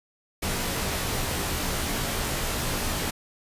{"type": "noise with comb filter", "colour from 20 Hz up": "pink", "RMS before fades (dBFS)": -28, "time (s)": [0.42, 3.11], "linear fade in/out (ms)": 10, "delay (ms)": 19, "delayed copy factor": -0.7, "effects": ["resampled to 32000 Hz"]}